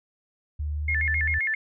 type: tone with pitch glide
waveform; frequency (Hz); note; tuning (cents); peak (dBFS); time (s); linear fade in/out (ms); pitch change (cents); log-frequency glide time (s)
sine; 74.5 to 76.9; D2 to D#2; +25 to -20; -26; 0.59-1.39; 10; +55; 0.73-1.11
type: tone with vibrato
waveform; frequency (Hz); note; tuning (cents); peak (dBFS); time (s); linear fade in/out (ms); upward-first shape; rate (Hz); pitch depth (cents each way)
sine; 1944; B6; -28; -23; 0.88-1.55; 5; square; 7.6; 170
effects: none